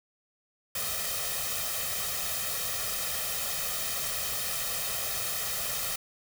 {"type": "noise with comb filter", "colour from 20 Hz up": "white", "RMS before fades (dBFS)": -32, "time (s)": [0.75, 5.96], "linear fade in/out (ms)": 5, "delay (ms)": 1.6, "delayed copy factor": 0.8, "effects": []}